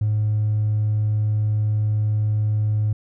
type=tone with hard clipping; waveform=sine; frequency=106.4 Hz; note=G#2; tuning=42 cents sharp; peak=-18 dBFS; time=0.01-2.93 s; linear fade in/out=5 ms; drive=1 dB; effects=none